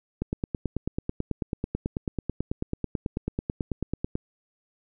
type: click train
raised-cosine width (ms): 3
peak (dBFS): -14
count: 37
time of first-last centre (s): 0.22-4.154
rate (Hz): 9.15
effects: none